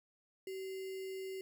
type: tone with sample-and-hold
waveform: sine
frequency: 381.4 Hz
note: G4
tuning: 47 cents flat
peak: -40 dBFS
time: 0.47-1.41 s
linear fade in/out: 2 ms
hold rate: 2450 Hz
effects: none

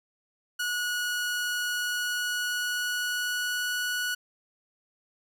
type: tone with pitch glide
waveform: sawtooth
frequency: 1459 to 1470 Hz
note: F#6 to F#6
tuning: -25 to -12 cents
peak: -24 dBFS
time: 0.59-4.15 s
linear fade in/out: 10 ms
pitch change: +13 cents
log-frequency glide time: 1.67-3.71 s
effects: none

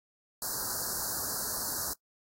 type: band-stop noise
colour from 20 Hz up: white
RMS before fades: -34 dBFS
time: 0.42-1.93 s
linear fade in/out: 2 ms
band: 1700 to 4200 Hz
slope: 96 dB/octave
effects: noise-tail reverb RT60 0.1 s tail -22 dB re dry + AAC 48 kbps

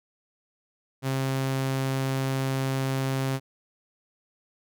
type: tone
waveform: sawtooth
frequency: 133.7 Hz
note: C3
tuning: 38 cents sharp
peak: -21 dBFS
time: 1.02-3.4 s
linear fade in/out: 50 ms
effects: none

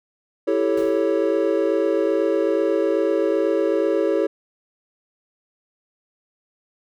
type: chord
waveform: triangle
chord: A dominant seventh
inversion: second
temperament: equal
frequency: 329.6 / 392 / 440 / 554.4 Hz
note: E4 / G4 / A4 / C#5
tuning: 0 / 0 / 0 / 0 cents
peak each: -21 dBFS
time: 0.47-4.27 s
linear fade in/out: 10 ms
type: noise with exponential decay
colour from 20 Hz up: pink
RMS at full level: -39 dBFS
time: 0.77-1.19 s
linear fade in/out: 5 ms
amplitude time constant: 90 ms
effects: none

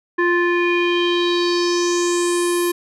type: tone with low-pass filter sweep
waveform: square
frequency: 349.2 Hz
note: F4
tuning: in tune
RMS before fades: -18 dBFS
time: 0.18-2.72 s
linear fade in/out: 10 ms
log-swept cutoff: 1600 to 12000 Hz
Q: 4.3
effects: none

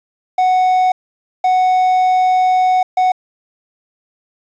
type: tone bursts at uneven times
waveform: triangle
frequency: 740 Hz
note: F#5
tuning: in tune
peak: -8 dBFS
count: 3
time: 0.38-0.92 / 1.44-2.83 / 2.97-3.12 s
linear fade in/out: 5 ms
effects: resampled to 16000 Hz + 7-bit

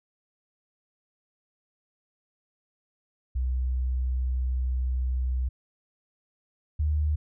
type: tone pair in turn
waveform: sine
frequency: 63.3 / 75.43 Hz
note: B1 / D2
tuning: +43 / +47 cents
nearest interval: minor third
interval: 304 cents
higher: second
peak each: -24 / -22 dBFS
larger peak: second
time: 3.35-5.49 / 6.79-7.16 s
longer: first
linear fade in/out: 10 ms
effects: none

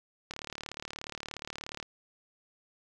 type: click train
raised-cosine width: 0.2 ms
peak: -21 dBFS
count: 57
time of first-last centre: 0.31-1.828 s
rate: 36.9 Hz
effects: none

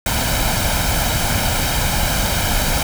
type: noise with comb filter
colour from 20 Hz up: pink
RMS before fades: -18 dBFS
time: 0.06-2.83 s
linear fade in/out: 2 ms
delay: 1.3 ms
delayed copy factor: +0.6
effects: none

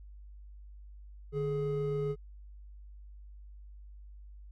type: tone pair together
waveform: triangle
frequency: 149.14 / 420 Hz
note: D3 / G#4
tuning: +27 / +19 cents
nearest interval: octave + tritone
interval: 1792 cents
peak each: -32 / -30 dBFS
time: 1.32-2.16 s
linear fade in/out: 50 ms
effects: added 50 Hz sine -47 dBFS peak until 4.51 s

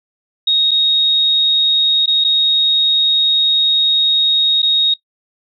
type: tone with dropouts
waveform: sine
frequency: 3750 Hz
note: A#7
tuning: 10 cents sharp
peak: -10 dBFS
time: 0.47-4.94 s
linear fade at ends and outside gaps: 5 ms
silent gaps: 0.71-0.714 / 2.06-2.076 / 2.241-2.246 / 4.62-4.628 s
effects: noise-tail reverb RT60 0.1 s tail -19 dB re dry

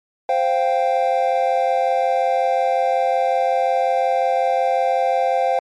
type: chord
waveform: triangle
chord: C suspended fourth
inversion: none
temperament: equal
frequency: 523.3 / 698.5 / 784 Hz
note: C5 / F5 / G5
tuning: 0 / 0 / 0 cents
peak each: -18 dBFS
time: 0.29-5.59 s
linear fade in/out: 2 ms
effects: MP3 48 kbps

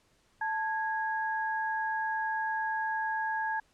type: tone pair together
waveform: sine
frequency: 880 / 1651.2 Hz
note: A5 / G#6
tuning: 0 / -10 cents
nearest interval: major seventh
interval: 1090 cents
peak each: -31 / -33 dBFS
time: 0.41-3.6 s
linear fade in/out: 5 ms
effects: pink hiss -68 dBFS RMS until 3.73 s + low-pass 9000 Hz 12 dB/octave

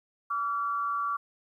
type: tone pair together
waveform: sine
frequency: 1150 / 1374.5 Hz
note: D6 / F6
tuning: -37 / -28 cents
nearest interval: minor third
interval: 309 cents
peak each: -28 / -34 dBFS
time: 0.3-1.17 s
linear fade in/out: 10 ms
effects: 11-bit

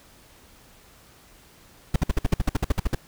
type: noise bursts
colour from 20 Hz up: brown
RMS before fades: -18 dBFS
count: 14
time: 1.94-2.949 s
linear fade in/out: 5 ms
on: 21 ms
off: 55 ms
effects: pink hiss -53 dBFS RMS until 3.07 s

